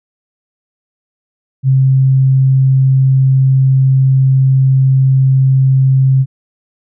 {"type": "tone", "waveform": "sine", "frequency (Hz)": 133, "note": "C3", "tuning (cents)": 29, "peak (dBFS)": -6, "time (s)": [1.63, 6.26], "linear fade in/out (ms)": 50, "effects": []}